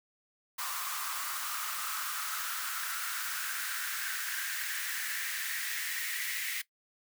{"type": "noise with high-pass filter sweep", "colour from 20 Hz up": "white", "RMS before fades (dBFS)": -36, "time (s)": [0.58, 6.62], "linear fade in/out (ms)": 10, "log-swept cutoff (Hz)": [1100, 2000], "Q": 5, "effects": ["noise-tail reverb RT60 0.1 s tail -18 dB re dry"]}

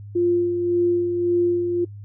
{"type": "tone with tremolo", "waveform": "sine", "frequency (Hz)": 349.2, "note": "F4", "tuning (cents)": 0, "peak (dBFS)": -15, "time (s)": [0.15, 1.85], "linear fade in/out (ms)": 10, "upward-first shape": "sine", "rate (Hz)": 1.8, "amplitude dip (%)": 45, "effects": ["noise-tail reverb RT60 0.1 s tail -22 dB re dry", "added 102 Hz sine -35 dBFS peak until 2.04 s"]}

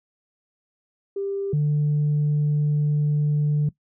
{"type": "tone pair in turn", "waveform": "sine", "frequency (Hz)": [396, 148.33], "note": ["G4", "D3"], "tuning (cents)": [18, 18], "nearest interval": "octave + perfect fourth", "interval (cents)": 1700, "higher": "first", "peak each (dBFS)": [-24, -16], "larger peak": "second", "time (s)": [[1.16, 1.53], [1.53, 3.69]], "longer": "second", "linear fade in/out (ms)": 5, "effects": ["noise-tail reverb RT60 0.1 s tail -19 dB re dry", "tanh soft clip ceiling -16 dBFS"]}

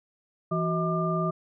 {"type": "tone cluster", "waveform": "sine", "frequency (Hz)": [166.6, 371.1, 636, 1197], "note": ["E3", "F#4", "D#5", "D6"], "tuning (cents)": [19, 5, 38, 33], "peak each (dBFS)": [-27, -32, -31, -30], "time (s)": [0.51, 1.31], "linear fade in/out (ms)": 10, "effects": []}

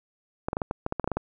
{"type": "clicks", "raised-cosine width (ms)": 1, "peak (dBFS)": -13, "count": 12, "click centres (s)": [0.485, 0.531, 0.569, 0.618, 0.711, 0.864, 0.924, 0.997, 1.043, 1.076, 1.117, 1.17], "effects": []}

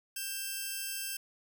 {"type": "tone pair together", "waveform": "5% pulse", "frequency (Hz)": [1585, 2666], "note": ["G6", "E7"], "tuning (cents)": [19, 19], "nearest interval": "major sixth", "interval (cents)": 900, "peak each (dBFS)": [-28, -29], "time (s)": [0.16, 1.17], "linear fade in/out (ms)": 5, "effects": []}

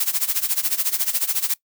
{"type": "noise with tremolo", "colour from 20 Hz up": "blue", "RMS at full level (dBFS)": -19, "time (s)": [0, 1.54], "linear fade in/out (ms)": 5, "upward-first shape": "sine", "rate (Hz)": 14, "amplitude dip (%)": 85, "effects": ["noise-tail reverb RT60 0.1 s tail -21 dB re dry"]}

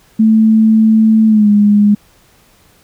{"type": "tone with pitch glide", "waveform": "sine", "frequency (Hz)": [220, 206.5], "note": ["A3", "G#3"], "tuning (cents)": [0, -10], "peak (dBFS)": -5, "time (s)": [0.19, 1.95], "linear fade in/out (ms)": 10, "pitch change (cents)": -110, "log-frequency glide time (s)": [1.27, 1.49], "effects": ["pink hiss -49 dBFS RMS until 2.83 s"]}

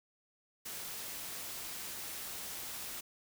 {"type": "noise", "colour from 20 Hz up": "white", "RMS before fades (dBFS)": -43, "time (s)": [0.65, 3.01], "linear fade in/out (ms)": 10, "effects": []}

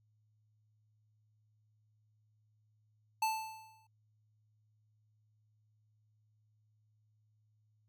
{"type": "tone with exponential decay", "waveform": "square", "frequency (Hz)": 880, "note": "A5", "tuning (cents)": 0, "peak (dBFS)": -29, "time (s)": [3.22, 3.87], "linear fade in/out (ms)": 5, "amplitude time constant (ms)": 140, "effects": ["added 107 Hz sine -70 dBFS peak until 7.88 s"]}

